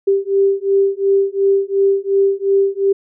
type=beating tone pair; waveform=sine; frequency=392 / 394.8 Hz; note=G4 / G4; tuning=0 / +12 cents; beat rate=2.8 Hz; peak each=-15 dBFS; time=0.07-2.93 s; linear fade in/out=10 ms; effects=none